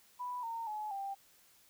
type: tone with pitch steps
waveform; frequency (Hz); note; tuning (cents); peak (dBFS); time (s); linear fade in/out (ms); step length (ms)
sine; 987.8 / 916.3 / 850.1 / 788.6; B5 / A#5 / G#5 / G5; 0 / -30 / +40 / +10; -37; 0.19-1.15; 20; 240
effects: white hiss -65 dBFS RMS until 1.69 s